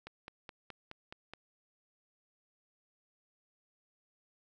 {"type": "click train", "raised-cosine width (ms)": 0.3, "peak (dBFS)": -29, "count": 7, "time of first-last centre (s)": [0.07, 1.336], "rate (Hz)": 4.74, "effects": []}